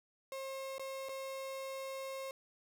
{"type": "tone with dropouts", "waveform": "35% pulse", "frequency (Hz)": 536, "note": "C5", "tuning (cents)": 42, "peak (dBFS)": -39, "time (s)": [0.32, 2.31], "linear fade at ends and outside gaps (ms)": 1, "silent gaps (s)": [[0.782, 0.795], [1.087, 1.092]], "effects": []}